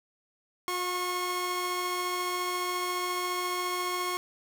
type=tone pair together; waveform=sawtooth; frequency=358.3 / 1089.3 Hz; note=F4 / C#6; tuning=+44 / -31 cents; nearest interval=octave + perfect fifth; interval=1925 cents; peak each=-30 / -27 dBFS; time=0.68-4.17 s; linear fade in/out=0 ms; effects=none